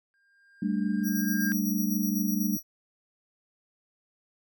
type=tone with exponential growth; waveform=triangle; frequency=1603 Hz; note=G6; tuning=38 cents sharp; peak=-26 dBFS; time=0.14-1.52 s; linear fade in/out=0 ms; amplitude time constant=300 ms
type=chord; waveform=sine; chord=G suspended second; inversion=none; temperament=just; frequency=196 / 220.5 / 294 Hz; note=G3 / A3 / D4; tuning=0 / +4 / +2 cents; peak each=-28 / -29 / -32 dBFS; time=0.62-2.57 s; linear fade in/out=5 ms
type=tone with tremolo; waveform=5% pulse; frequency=5760 Hz; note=F#8; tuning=47 cents flat; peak=-27 dBFS; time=1.03-2.63 s; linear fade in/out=50 ms; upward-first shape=square; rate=8 Hz; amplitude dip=45%
effects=none